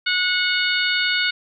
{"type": "harmonic tone", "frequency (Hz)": 731, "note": "F#5", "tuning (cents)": -21, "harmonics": [2, 3, 4, 5, 6], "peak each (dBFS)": [-22, -24, -25, -26, -27], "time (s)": [0.06, 1.31], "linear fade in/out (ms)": 10, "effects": []}